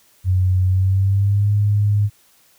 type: tone with pitch glide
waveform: sine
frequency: 92.5 to 103.23 Hz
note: F#2 to G#2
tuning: 0 to -10 cents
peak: -13 dBFS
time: 0.24-2.1 s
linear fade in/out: 50 ms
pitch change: +190 cents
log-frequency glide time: 0.65-1.51 s
effects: white hiss -55 dBFS RMS until 2.58 s